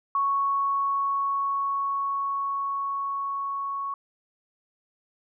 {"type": "tone with level ramp", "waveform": "sine", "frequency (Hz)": 1108.7, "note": "C#6", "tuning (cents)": 0, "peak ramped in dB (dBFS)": [-21, -28], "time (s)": [0.15, 3.94], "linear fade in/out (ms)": 2, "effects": []}